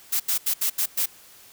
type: noise bursts at uneven times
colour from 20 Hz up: blue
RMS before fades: -23 dBFS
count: 6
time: 0.12-0.2 / 0.28-0.38 / 0.46-0.54 / 0.61-0.7 / 0.78-0.86 / 0.97-1.06 s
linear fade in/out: 10 ms
effects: white hiss -50 dBFS RMS until 1.52 s